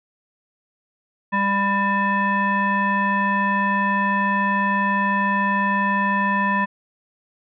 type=tone with frequency modulation; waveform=sine; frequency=993 Hz; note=B5; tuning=9 cents sharp; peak=-17 dBFS; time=1.32-6.66 s; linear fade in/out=20 ms; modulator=794 Hz; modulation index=1.2; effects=none